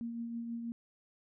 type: tone with tremolo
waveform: sine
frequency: 233.1 Hz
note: A#3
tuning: in tune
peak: -35 dBFS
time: 0.01-0.72 s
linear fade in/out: 0 ms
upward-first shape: triangle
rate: 6.2 Hz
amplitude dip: 40%
effects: none